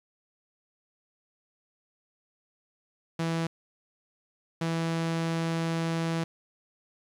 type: tone bursts at uneven times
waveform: sawtooth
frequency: 164.81 Hz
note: E3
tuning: in tune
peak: -23 dBFS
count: 2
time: 3.19-3.47 / 4.61-6.24 s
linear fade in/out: 5 ms
effects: low-pass 7000 Hz 12 dB/octave + 10-bit